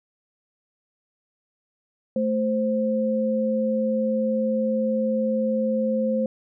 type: tone pair together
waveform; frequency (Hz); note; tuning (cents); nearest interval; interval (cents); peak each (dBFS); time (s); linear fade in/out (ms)
sine; 220 / 523.3; A3 / C5; 0 / 0; octave + minor third; 1500; -23; 2.16-6.26; 2
effects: none

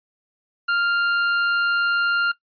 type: tone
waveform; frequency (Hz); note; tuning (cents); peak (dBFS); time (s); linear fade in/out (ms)
40% pulse; 1396.9; F6; 0; -17; 0.68-2.32; 10
effects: noise-tail reverb RT60 0.1 s tail -18 dB re dry + resampled to 11025 Hz

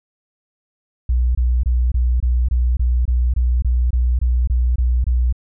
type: tone bursts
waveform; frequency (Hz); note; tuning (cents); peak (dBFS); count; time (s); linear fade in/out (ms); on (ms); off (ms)
sine; 61.1; B1; -18; -13; 15; 1.09-5.326; 5; 260; 24
effects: none

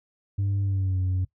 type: tone with pitch glide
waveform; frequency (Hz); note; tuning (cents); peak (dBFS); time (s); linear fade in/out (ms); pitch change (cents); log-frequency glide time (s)
sine; 99.2 to 92.56; G2 to F#2; +21 to +1; -20; 0.38-1.25; 10; -120; 0.62-0.99
effects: noise-tail reverb RT60 0.1 s tail -20 dB re dry + tanh soft clip ceiling -21 dBFS

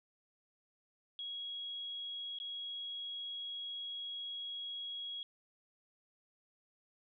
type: tone with dropouts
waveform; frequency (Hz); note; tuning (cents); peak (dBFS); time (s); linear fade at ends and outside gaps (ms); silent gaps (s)
sine; 3314; G#7; -4; -40; 1.19-5.23; 1; 2.387-2.4
effects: none

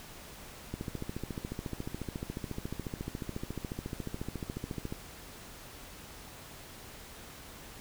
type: click train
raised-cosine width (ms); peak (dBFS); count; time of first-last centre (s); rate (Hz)
3; -23; 60; 0.74-4.924; 14.1
effects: pink hiss -49 dBFS RMS until 7.8 s

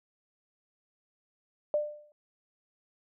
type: tone with exponential decay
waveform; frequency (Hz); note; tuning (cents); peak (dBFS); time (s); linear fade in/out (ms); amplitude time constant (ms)
sine; 596; D5; +25; -22; 1.74-2.12; 1; 82
effects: none

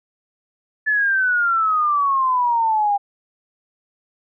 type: exponential sweep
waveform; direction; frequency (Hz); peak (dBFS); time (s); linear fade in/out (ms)
sine; down; 1740 to 799; -15; 0.86-2.98; 20
effects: none

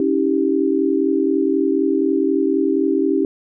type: chord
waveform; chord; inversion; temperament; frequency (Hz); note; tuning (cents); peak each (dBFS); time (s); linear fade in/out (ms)
sine; C# diminished; none; equal with one note detuned; 277.2 / 321.2 / 392; C#4 / E4 / G4; 0 / -45 / 0; -19; 0-3.25; 2
effects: none

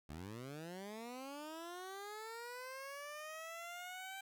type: linear sweep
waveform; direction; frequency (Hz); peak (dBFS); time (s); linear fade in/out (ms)
15% pulse; up; 69 to 782; -40; 0.09-4.21; 5
effects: none

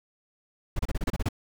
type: noise bursts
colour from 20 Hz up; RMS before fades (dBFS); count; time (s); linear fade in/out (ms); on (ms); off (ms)
brown; -26; 9; 0.76-1.288; 5; 32; 30
effects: none

